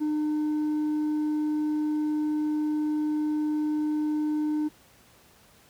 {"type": "tone with hard clipping", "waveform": "triangle", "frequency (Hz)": 303.1, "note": "D#4", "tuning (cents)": -45, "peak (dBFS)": -23, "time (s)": [0, 4.69], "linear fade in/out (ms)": 20, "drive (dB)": 1, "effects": ["pink hiss -57 dBFS RMS until 5.69 s", "high-pass 60 Hz 12 dB/octave"]}